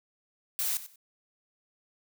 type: noise with echo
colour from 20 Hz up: blue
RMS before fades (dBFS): -30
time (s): 0.59-0.77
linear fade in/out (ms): 0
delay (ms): 94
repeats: 2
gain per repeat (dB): -14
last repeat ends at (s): 0.958
effects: none